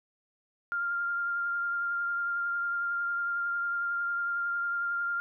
sine tone with vibrato, 1396.9 Hz, F6, in tune, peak -28 dBFS, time 0.72-5.2 s, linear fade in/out 0 ms, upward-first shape triangle, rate 11 Hz, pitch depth 16 cents each way, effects none

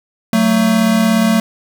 square tone pair together, 186.7 / 223.6 Hz, F#3 / A3, +16 / +28 cents, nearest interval minor third, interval 312 cents, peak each -17 / -12 dBFS, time 0.33-1.4 s, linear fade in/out 2 ms, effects 8-bit

